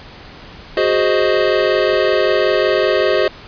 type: chord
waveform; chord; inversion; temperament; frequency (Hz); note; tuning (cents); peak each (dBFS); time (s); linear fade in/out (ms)
square; Ab dominant seventh; third; equal; 370 / 415.3 / 523.3 / 622.3; Gb4 / Ab4 / C5 / Eb5; 0 / 0 / 0 / 0; -19 / -19 / -19 / -18; 0.77-3.28; 2
effects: pink hiss -37 dBFS RMS until 3.47 s + resampled to 11025 Hz